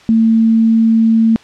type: tone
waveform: sine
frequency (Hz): 224.9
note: A3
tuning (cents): +38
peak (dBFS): -7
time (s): 0.09-1.36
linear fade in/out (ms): 0
effects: white hiss -42 dBFS RMS until 1.43 s + low-pass 4000 Hz 12 dB/octave